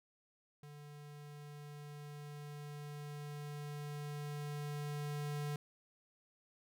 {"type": "tone with level ramp", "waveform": "square", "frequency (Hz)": 146.83, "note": "D3", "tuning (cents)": 0, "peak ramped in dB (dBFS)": [-52, -38], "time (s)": [0.63, 5.56], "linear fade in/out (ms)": 2, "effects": []}